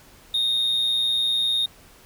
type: tone with amplitude modulation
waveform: triangle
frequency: 3700 Hz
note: A#7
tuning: 14 cents flat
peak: -15 dBFS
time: 0.34-1.66 s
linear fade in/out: 5 ms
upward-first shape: sine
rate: 120 Hz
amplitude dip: 60%
effects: tanh soft clip ceiling -11 dBFS + pink hiss -51 dBFS RMS until 2.05 s